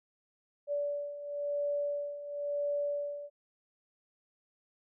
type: beating tone pair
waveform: sine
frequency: 577 / 577.97 Hz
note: D5 / D5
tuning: -31 / -28 cents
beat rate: 0.97 Hz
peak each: -38 / -33 dBFS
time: 0.67-3.3 s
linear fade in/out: 50 ms
effects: none